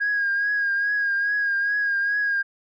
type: tone with vibrato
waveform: sine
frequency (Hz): 1635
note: G#6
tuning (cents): -28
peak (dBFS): -19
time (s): 0-2.43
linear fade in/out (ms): 20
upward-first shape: triangle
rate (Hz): 2.4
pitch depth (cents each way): 42
effects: tanh soft clip ceiling -16 dBFS